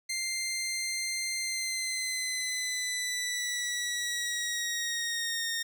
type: tone with pitch glide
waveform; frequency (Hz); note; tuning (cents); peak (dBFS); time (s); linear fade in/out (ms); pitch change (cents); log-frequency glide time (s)
15% pulse; 2093 to 1843.2; C7 to A#6; 0 to -20; -24; 0.09-5.63; 10; -220; 1.39-5.47
effects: none